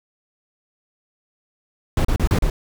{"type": "noise bursts", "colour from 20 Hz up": "brown", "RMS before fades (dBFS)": -17, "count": 5, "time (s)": [1.97, 2.5], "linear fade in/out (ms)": 2, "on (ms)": 78, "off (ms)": 35, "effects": []}